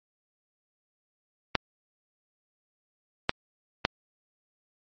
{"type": "clicks", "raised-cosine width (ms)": 0.3, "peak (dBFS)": -5, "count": 3, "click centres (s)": [1.553, 3.294, 3.851], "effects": ["MP3 32 kbps"]}